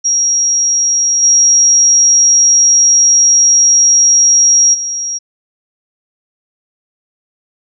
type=tone with level steps; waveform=sine; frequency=5650 Hz; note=F8; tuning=19 cents sharp; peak=-9 / -5 / -16 dBFS; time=0.04-5.19 s; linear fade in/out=20 ms; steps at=1.22 / 4.73 s; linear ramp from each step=20 ms; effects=none

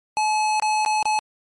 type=tone with dropouts; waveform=square; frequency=857 Hz; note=A5; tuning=46 cents flat; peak=-19 dBFS; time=0.17-1.19 s; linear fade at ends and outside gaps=0 ms; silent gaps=0.598-0.623 / 0.85-0.861 / 1.027-1.055 s; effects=MP3 48 kbps

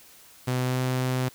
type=tone with pitch glide; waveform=sawtooth; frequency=126.8 to 128.2 Hz; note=B2 to C3; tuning=+46 to -35 cents; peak=-20 dBFS; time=0.47-1.29 s; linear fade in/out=10 ms; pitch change=+19 cents; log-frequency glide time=0.64-0.79 s; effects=white hiss -52 dBFS RMS until 1.34 s

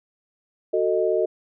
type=chord; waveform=sine; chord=D# diminished; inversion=first; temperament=equal with one note detuned; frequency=370 / 447.2 / 622.3 Hz; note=F#4 / A4 / D#5; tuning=0 / +28 / 0 cents; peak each=-23 dBFS; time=0.73-1.26 s; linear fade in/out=10 ms; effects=none

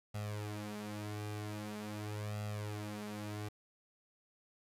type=tone with flanger; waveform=sawtooth; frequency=105.1 Hz; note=G#2; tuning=21 cents sharp; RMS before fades=-42 dBFS; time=0.14-3.49 s; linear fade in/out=10 ms; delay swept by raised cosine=1.5 to 7 ms; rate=0.44 Hz; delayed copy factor=+0.8; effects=resampled to 32000 Hz + 10-bit

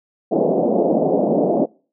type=band-pass noise; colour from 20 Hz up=white; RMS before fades=-17 dBFS; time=0.31-1.66 s; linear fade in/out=20 ms; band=170 to 680 Hz; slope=48 dB/octave; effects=noise-tail reverb RT60 0.4 s tail -25 dB re dry

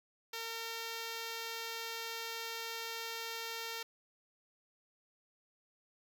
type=tone; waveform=5% pulse; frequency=456.6 Hz; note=A#4; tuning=36 cents flat; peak=-28 dBFS; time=0.33-3.83 s; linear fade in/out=5 ms; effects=none

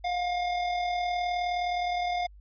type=tone with amplitude modulation; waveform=square; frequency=711 Hz; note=F5; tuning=31 cents sharp; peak=-26 dBFS; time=0.04-2.27 s; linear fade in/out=10 ms; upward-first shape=sine; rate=39.4 Hz; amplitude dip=35%; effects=added 50 Hz sine -48 dBFS peak until 2.4 s + resampled to 11025 Hz

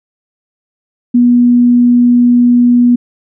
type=tone; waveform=sine; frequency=242.8 Hz; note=B3; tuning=29 cents flat; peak=-4 dBFS; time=1.14-2.96 s; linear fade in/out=10 ms; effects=none

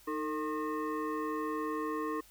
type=tone with frequency modulation; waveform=sine; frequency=311.1 Hz; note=D#4; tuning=in tune; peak=-32 dBFS; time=0.07-2.21 s; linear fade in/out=10 ms; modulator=761 Hz; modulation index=1.3; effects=added 50 Hz sine -65 dBFS peak until 2.3 s + white hiss -60 dBFS RMS until 2.3 s

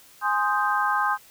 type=chord; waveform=sine; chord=Ab major seventh; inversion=none; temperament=equal; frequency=830.6 / 1046.5 / 1244.5 / 1568 Hz; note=Ab5 / C6 / Eb6 / G6; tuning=0 / 0 / 0 / 0 cents; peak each=-26 dBFS; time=0.21-1.18 s; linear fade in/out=50 ms; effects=white hiss -52 dBFS RMS until 1.3 s

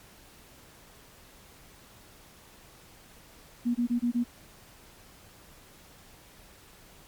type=tone bursts; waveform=sine; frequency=240 Hz; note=B3; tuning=49 cents flat; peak=-23 dBFS; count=5; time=3.65-4.242 s; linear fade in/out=20 ms; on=100 ms; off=23 ms; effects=pink hiss -54 dBFS RMS until 7.07 s + MP3 96 kbps

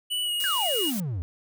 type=tone with pitch glide; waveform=square; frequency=2960 to 2879 Hz; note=F#7 to F#7; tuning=0 to -48 cents; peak=-26 dBFS; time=0.1-0.91 s; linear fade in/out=20 ms; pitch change=-48 cents; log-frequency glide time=0.23-0.32 s
type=noise; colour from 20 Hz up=blue; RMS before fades=-34 dBFS; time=0.4-1 s; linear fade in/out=0 ms
type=exponential sweep; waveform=triangle; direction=down; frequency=1701 to 78.7 Hz; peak=-25 dBFS; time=0.44-1.22 s; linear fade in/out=0 ms
effects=none

